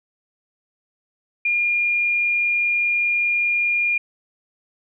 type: tone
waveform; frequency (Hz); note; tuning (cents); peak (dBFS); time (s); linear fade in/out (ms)
sine; 2415; D7; +48; -17; 1.45-3.98; 5
effects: none